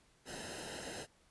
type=noise with comb filter; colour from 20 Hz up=pink; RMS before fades=-45 dBFS; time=0.25-1.07 s; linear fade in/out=50 ms; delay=0.87 ms; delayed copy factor=-0.85; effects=pink hiss -69 dBFS RMS until 1.3 s + resampled to 24000 Hz

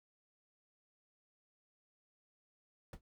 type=noise with exponential decay; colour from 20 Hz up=brown; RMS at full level=-39 dBFS; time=2.93-3.01 s; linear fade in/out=2 ms; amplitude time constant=17 ms; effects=none

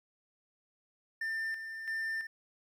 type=tone with tremolo; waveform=triangle; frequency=1793 Hz; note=A6; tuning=32 cents sharp; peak=-31 dBFS; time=1.21-2.27 s; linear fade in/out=5 ms; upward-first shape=square; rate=1.5 Hz; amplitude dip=55%; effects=12-bit

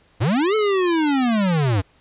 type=linear two-way sweep; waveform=square; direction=up then down; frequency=89.3 to 440 to 89.3 Hz; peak=-17 dBFS; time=0.2-1.82 s; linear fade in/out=20 ms; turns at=0.55 s; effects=pink hiss -57 dBFS RMS until 2 s + resampled to 8000 Hz

